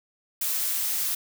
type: noise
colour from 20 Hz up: blue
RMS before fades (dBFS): -27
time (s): 0.41-1.15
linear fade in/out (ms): 5
effects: none